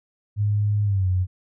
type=tone with pitch glide; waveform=sine; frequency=103.83 to 91.97 Hz; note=G#2 to F#2; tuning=0 to -10 cents; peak=-18 dBFS; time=0.36-1.27 s; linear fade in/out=50 ms; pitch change=-210 cents; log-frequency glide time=0.84-1.08 s; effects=none